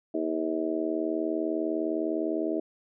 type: harmonic tone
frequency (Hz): 79.9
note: D#2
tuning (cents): +47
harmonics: 3 / 4 / 5 / 6 / 7 / 8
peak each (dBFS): -38 / -29 / -33 / -39 / -40 / -33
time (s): 0.14-2.6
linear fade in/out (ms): 5
effects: none